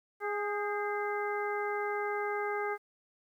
harmonic tone with a mistuned harmonic, 413.5 Hz, G#4, 8 cents flat, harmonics 1 / 2 / 3 / 4 / 5, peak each -34 / -37 / -39 / -40 / -41 dBFS, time 0.2-2.78 s, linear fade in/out 50 ms, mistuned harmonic 4, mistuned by -58 cents, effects 11-bit

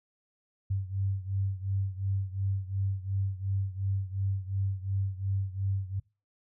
sine beating tone pair, 96.4 / 99.2 Hz, G2 / G2, -28 / +21 cents, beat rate 2.8 Hz, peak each -30 / -33 dBFS, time 0.7-6 s, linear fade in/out 10 ms, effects noise-tail reverb RT60 0.3 s tail -24 dB re dry

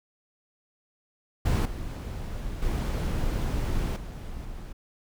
brown noise with level steps, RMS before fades -22 / -34 / -27 / -37 / -39 dBFS, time 1.45-4.73 s, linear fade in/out 10 ms, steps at 1.65 / 2.62 / 3.96 / 4.45 s, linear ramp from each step 5 ms, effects none

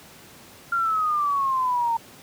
sine exponential sweep, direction down, 1396.9 to 909 Hz, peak -20 dBFS, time 0.72-1.97 s, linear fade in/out 5 ms, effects pink hiss -47 dBFS RMS until 2.22 s + high-pass 100 Hz 12 dB/octave

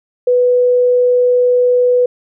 sine tone, 494.3 Hz, B4, 1 cent sharp, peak -8 dBFS, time 0.27-2.06 s, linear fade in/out 5 ms, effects none

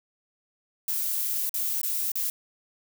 violet noise with dropouts, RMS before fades -28 dBFS, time 0.88-2.3 s, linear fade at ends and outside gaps 1 ms, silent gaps 1.494-1.541 / 1.815-1.832 / 2.118-2.155 s, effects none

